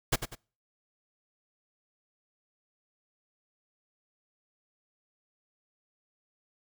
pink noise with echo, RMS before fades -25 dBFS, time 0.12-0.16 s, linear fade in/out 10 ms, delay 97 ms, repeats 2, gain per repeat -9 dB, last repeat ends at 0.354 s, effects noise-tail reverb RT60 0.4 s tail -25 dB re dry

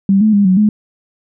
sine tone with pitch steps, 195.7 / 216.1 / 202.4 / 185.9 / 211.3 Hz, G3 / A3 / G#3 / F#3 / G#3, -3 / -31 / -44 / +8 / +30 cents, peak -7 dBFS, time 0.09-0.69 s, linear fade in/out 2 ms, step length 120 ms, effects none

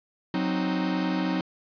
45% pulse chord, C diminished, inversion second, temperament equal, 185 / 261.6 / 311.1 Hz, Gb3 / C4 / Eb4, 0 / 0 / 0 cents, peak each -28 / -30 / -29 dBFS, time 0.34-1.41 s, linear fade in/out 2 ms, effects resampled to 11025 Hz + 9-bit

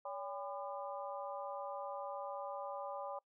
harmonic tone with a mistuned harmonic, 200.8 Hz, G3, 42 cents sharp, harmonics 3 / 4 / 5 / 6, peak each -44 / -46 / -48 / -50 dBFS, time 0.05-3.19 s, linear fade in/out 5 ms, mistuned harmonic 3, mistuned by -100 cents, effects noise-tail reverb RT60 0.1 s tail -24 dB re dry

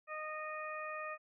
harmonic tone, 617 Hz, D#5, 15 cents flat, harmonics 1 / 2 / 3 / 4, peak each -45 / -43 / -47 / -48 dBFS, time 0.07-1.18 s, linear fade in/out 50 ms, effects none

